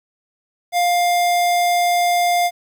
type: tone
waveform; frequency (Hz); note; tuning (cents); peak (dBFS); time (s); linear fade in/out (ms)
square; 703; F5; +11; -15; 0.72-2.51; 50
effects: 9-bit